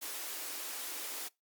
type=high-pass noise; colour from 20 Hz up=white; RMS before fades=-41 dBFS; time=0.01-1.29 s; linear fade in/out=20 ms; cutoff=260 Hz; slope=96 dB/octave; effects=noise-tail reverb RT60 0.2 s tail -23 dB re dry + Opus 48 kbps